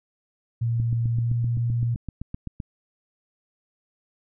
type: tone with pitch glide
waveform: sine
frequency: 116.54 to 118.3 Hz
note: A#2 to A#2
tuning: 0 to +26 cents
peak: -21 dBFS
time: 0.61-1.95 s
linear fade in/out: 10 ms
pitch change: +26 cents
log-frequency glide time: 1.17-1.31 s
type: click train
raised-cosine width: 5 ms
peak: -19 dBFS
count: 15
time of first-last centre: 0.8-2.602 s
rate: 7.77 Hz
effects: none